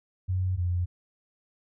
sine tone pair in turn, 92.5 / 88.63 Hz, F#2 / F2, 0 / +26 cents, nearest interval minor second, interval 74 cents, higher first, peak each -24 dBFS, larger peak neither, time 0.28-0.57 / 0.57-0.86 s, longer neither, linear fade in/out 20 ms, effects none

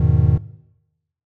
triangle chord, E major seventh, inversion none, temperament just, 82.41 / 103.01 / 123.61 / 154.51 Hz, E2 / G#2 / B2 / D#3, 0 / -14 / +2 / -12 cents, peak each -16 dBFS, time 0-0.38 s, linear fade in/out 5 ms, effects noise-tail reverb RT60 0.9 s tail -19 dB re dry

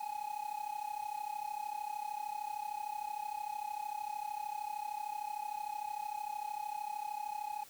triangle tone with amplitude modulation, 839 Hz, G#5, 17 cents sharp, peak -32 dBFS, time 0-7.64 s, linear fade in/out 10 ms, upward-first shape sine, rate 33.2 Hz, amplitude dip 85%, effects white hiss -57 dBFS RMS until 7.69 s

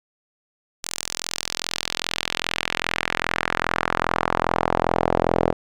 sawtooth tone with band-pass filter sweep, 42.48 Hz, F1, 47 cents flat, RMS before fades -24 dBFS, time 0.83-5.53 s, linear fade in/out 10 ms, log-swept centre 7300 to 550 Hz, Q 1.4, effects none

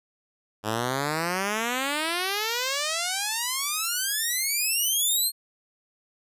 5% pulse exponential sweep, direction up, 103.83 to 4300 Hz, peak -14 dBFS, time 0.63-5.32 s, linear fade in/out 50 ms, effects resampled to 32000 Hz

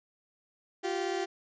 30% pulse tone pair together, 349.2 / 386.8 Hz, F4 / G4, 0 / -23 cents, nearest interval major second, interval 177 cents, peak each -31 / -30 dBFS, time 0.83-1.26 s, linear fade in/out 20 ms, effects resampled to 16000 Hz

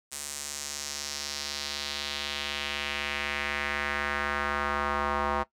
square tone with band-pass filter sweep, 72 Hz, D2, 34 cents flat, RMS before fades -32 dBFS, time 0.11-5.44 s, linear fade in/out 20 ms, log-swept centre 8400 to 990 Hz, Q 1.9, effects noise-tail reverb RT60 0.1 s tail -18 dB re dry

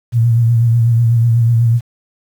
sine tone with vibrato, 116.54 Hz, A#2, in tune, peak -8 dBFS, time 0.12-1.81 s, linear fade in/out 50 ms, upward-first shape triangle, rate 8.1 Hz, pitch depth 54 cents each way, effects 7-bit

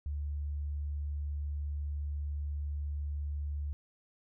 sine tone, 72.9 Hz, D2, 12 cents flat, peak -33 dBFS, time 0.06-3.73 s, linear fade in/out 0 ms, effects none

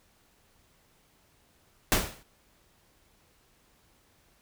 pink noise with exponential decay, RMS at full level -20 dBFS, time 1.92-2.23 s, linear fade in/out 0 ms, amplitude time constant 67 ms, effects pink hiss -65 dBFS RMS until 4.41 s

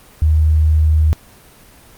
sine tone, 77.78 Hz, D#2, in tune, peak -9 dBFS, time 0.22-1.13 s, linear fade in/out 0 ms, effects pink hiss -44 dBFS RMS until 1.97 s + Opus 24 kbps

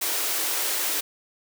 white high-pass noise, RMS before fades -26 dBFS, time 0.01-1.01 s, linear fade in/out 10 ms, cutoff 280 Hz, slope 96 dB/octave, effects none

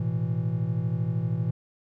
triangle chord, A suspended second, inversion none, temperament equal with one note detuned, 110.7 / 123.47 / 164.81 Hz, A2 / B2 / E3, +11 / 0 / 0 cents, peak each -27 dBFS, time 0-1.51 s, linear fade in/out 5 ms, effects none

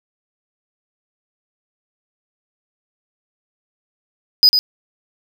triangle tone with echo, 4978 Hz, D#8, in tune, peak -5 dBFS, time 4.43-4.49 s, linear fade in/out 0 ms, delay 100 ms, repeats 1, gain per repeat -6 dB, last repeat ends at 4.59 s, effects none

